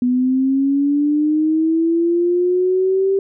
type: linear sweep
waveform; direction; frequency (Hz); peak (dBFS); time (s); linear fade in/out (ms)
sine; up; 245.5 to 392; -13; 0.02-3.19; 2
effects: none